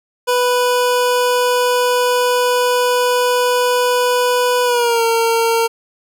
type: tone with pitch glide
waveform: 25% pulse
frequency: 493.9 to 458.2 Hz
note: B4 to A#4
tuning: 0 to -30 cents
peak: -9 dBFS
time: 0.27-5.68 s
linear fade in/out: 20 ms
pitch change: -130 cents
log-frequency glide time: 4.64-5.03 s
effects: none